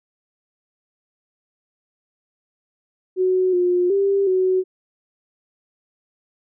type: tone with pitch steps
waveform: sine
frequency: 370.7 / 357 / 395.4 / 372.7 Hz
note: F#4 / F4 / G4 / F#4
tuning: +3 / +38 / +15 / +13 cents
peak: -15 dBFS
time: 3.16-4.64 s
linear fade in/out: 50 ms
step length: 370 ms
effects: none